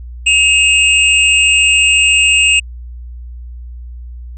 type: tone pair together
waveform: square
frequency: 2560 / 2794 Hz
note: D#7 / F7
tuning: +49 / 0 cents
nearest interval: major second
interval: 151 cents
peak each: -11 dBFS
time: 0.26-2.6 s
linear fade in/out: 10 ms
effects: added 60 Hz sine -26 dBFS peak until 4.37 s + resampled to 22050 Hz